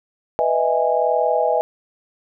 sine chord, E major seventh, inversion second, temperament just, 494.4 / 618.1 / 659.3 / 824.1 Hz, B4 / D#5 / E5 / G#5, +2 / -12 / 0 / -14 cents, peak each -21 dBFS, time 0.39-1.61 s, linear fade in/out 0 ms, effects none

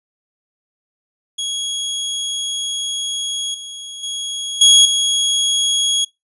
sawtooth tone with level steps, 3322 Hz, G#7, in tune, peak -17 / -26 / -19 / -3 / -11 dBFS, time 1.38-6.05 s, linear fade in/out 10 ms, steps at 3.54 / 4.03 / 4.61 / 4.85 s, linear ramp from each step 5 ms, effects noise-tail reverb RT60 0.2 s tail -23 dB re dry + resampled to 24000 Hz

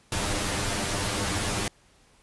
pink noise with comb filter, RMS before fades -28 dBFS, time 0.12-1.68 s, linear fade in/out 2 ms, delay 10 ms, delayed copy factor +0.95, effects pink hiss -60 dBFS RMS until 2.22 s + resampled to 24000 Hz

